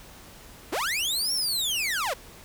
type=linear two-way sweep; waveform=sawtooth; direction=up then down; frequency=233.1 to 5588 to 443.5 Hz; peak=-22 dBFS; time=0.72-2.14 s; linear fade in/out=10 ms; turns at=1.33 s; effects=added 48 Hz sine -57 dBFS peak until 2.44 s + pink hiss -48 dBFS RMS until 2.44 s